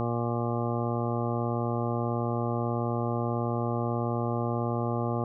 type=harmonic tone; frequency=118.4 Hz; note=A#2; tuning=27 cents sharp; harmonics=1 / 2 / 3 / 4 / 5 / 6 / 7 / 9 / 10; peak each=-30 / -33 / -35 / -36 / -37 / -38 / -38 / -40 / -40 dBFS; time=0-5.24 s; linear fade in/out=0 ms; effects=none